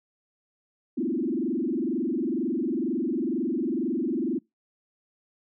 sine tone with frequency modulation, 289.3 Hz, D4, 26 cents flat, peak -24 dBFS, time 0.97-4.39 s, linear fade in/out 10 ms, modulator 22.1 Hz, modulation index 3, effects noise-tail reverb RT60 0.2 s tail -26 dB re dry

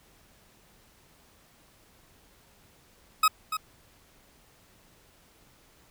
40% pulse tone with echo, 1269 Hz, D#6, 34 cents sharp, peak -17 dBFS, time 3.23-3.28 s, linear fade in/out 5 ms, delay 290 ms, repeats 1, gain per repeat -10 dB, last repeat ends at 3.57 s, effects pink hiss -60 dBFS RMS until 5.9 s

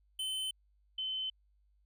square / sine tone pair in turn, 3060 / 3060 Hz, G7 / G7, -42 / -42 cents, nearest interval unison, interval 0 cents, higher neither, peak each -35 / -34 dBFS, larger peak second, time 0.19-0.51 / 0.98-1.3 s, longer neither, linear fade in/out 5 ms, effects added 50 Hz sine -67 dBFS peak until 1.85 s

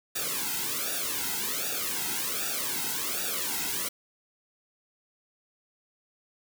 white noise with flanger, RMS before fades -31 dBFS, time 0.15-3.89 s, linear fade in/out 10 ms, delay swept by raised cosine 0.95 to 1.75 ms, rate 1.3 Hz, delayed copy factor -0.95, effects none

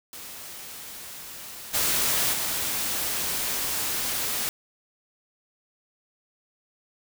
white noise with level steps, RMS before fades -40 / -24 / -28 dBFS, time 0.13-4.49 s, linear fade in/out 0 ms, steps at 1.73 / 2.32 s, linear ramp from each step 20 ms, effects none

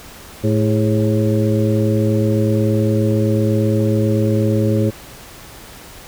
harmonic tone with a mistuned harmonic, 108.8 Hz, A2, 19 cents flat, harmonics 1 / 2 / 3 / 4 / 5, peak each -16 / -19 / -21 / -22 / -23 dBFS, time 0.43-4.91 s, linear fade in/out 20 ms, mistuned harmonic 4, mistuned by -86 cents, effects pink hiss -38 dBFS RMS until 6.07 s

